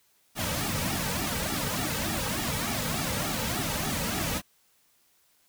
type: noise with flanger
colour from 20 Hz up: pink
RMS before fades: -30 dBFS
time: 0.35-4.42 s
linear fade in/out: 50 ms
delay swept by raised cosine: 1.9 to 2.9 ms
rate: 3.4 Hz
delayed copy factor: -1
effects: white hiss -66 dBFS RMS until 5.48 s